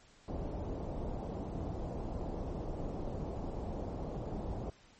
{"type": "low-pass noise", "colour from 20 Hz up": "pink", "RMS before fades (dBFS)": -39, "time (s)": [0.28, 4.7], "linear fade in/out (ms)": 2, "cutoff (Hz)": 790, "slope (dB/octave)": 24, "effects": ["pink hiss -62 dBFS RMS until 4.99 s", "MP3 32 kbps"]}